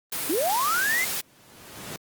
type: noise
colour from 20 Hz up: white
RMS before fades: -29 dBFS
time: 0.12-1.21 s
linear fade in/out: 5 ms
type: linear sweep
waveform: sine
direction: up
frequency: 270 to 2120 Hz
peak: -22 dBFS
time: 0.29-1.05 s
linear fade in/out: 10 ms
type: noise with exponential growth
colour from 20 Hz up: pink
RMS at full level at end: -34 dBFS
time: 0.85-1.96 s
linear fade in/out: 1 ms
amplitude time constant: 240 ms
effects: high-pass 100 Hz 12 dB/octave + Opus 32 kbps